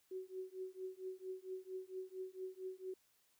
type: tone with tremolo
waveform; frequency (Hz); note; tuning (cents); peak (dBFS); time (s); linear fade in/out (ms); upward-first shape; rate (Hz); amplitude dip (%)
sine; 374.5; F#4; +21; -40; 0.11-2.94; 5; triangle; 4.4; 100
effects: white hiss -75 dBFS RMS until 3.39 s